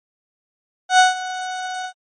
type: tone with ADSR envelope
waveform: 30% pulse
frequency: 740 Hz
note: F#5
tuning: in tune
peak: -5 dBFS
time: 0.89-1.93 s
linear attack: 100 ms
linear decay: 150 ms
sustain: -17 dB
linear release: 85 ms
effects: MP3 32 kbps